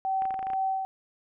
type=tone with tremolo; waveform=sine; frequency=767 Hz; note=G5; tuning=38 cents flat; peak=-24 dBFS; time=0.05-0.85 s; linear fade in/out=0 ms; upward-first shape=sine; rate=2.1 Hz; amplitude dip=50%
type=clicks; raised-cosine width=0.5 ms; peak=-26 dBFS; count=9; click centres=0.221 / 0.254 / 0.307 / 0.342 / 0.392 / 0.428 / 0.469 / 0.502 / 0.534 s
effects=none